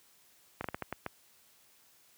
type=slowing click train; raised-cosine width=0.5 ms; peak=-20 dBFS; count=7; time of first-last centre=0.61-1.063 s; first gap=33 ms; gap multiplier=1.33; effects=white hiss -64 dBFS RMS until 2.17 s + high-pass 60 Hz 12 dB/octave